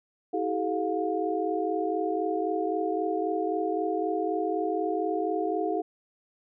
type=tone cluster; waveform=sine; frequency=322.2 / 385.8 / 429.7 / 711 Hz; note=E4 / G4 / A4 / F5; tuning=-39 / -28 / -41 / +31 cents; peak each=-31 dBFS; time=0.33-5.82 s; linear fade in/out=10 ms; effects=none